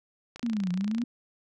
click train, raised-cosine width 0.2 ms, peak -24 dBFS, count 20, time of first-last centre 0.36-1.017 s, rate 28.9 Hz
sine linear two-way sweep, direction down then up, 243.9 to 174.61 to 243.9 Hz, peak -26 dBFS, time 0.43-1.04 s, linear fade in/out 5 ms, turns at 0.71 s
effects none

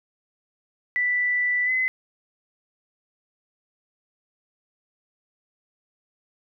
sine tone with pitch glide, 1975.5 to 2033 Hz, B6 to B6, 0 to +50 cents, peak -20 dBFS, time 0.96-1.88 s, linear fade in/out 0 ms, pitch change +50 cents, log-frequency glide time 1.65-1.71 s, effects none

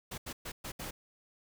pink noise bursts at uneven times, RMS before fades -41 dBFS, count 5, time 0.11-0.18 / 0.26-0.33 / 0.45-0.52 / 0.64-0.72 / 0.79-0.91 s, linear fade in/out 10 ms, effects none

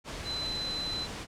sine tone in noise, 4034 Hz, B7, 36 cents sharp, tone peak -32 dBFS, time 0.24-1.08 s, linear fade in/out 50 ms, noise pink, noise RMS -39 dBFS, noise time 0.04-1.27 s, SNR +4 dB, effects low-pass 7000 Hz 12 dB/octave

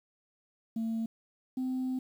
sine tone pair in turn, 225.6 / 257.5 Hz, A3 / C4, +44 / -28 cents, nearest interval major second, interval 228 cents, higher second, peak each -28 dBFS, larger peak neither, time 0.76-1.06 / 1.57-1.99 s, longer second, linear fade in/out 5 ms, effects tanh soft clip ceiling -28 dBFS + 10-bit

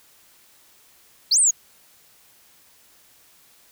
sine exponential two-way sweep, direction up then down, 3951 to 9170 to 6460 Hz, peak -12 dBFS, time 1.31-1.51 s, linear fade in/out 10 ms, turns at 1.39 s, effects tanh soft clip ceiling -12 dBFS + white hiss -55 dBFS RMS until 3.71 s

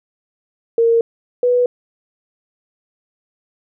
sine tone pair in turn, 461.6 / 491.7 Hz, A#4 / B4, -17 / -8 cents, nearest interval minor second, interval 109 cents, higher second, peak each -10 / -11 dBFS, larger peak first, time 0.78-1.01 / 1.43-1.66 s, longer neither, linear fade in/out 2 ms, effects none

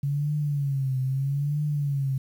sine tone with vibrato, 139.6 Hz, C#3, 13 cents sharp, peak -23 dBFS, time 0.03-2.18 s, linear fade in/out 5 ms, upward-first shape triangle, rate 0.78 Hz, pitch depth 130 cents each way, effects 9-bit

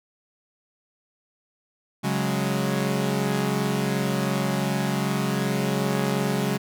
sawtooth chord, C# suspended fourth, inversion none, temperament equal, 138.59 / 185 / 207.7 Hz, C#3 / F#3 / G#3, 0 / 0 / 0 cents, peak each -23 dBFS, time 2.03-6.58 s, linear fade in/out 20 ms, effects none

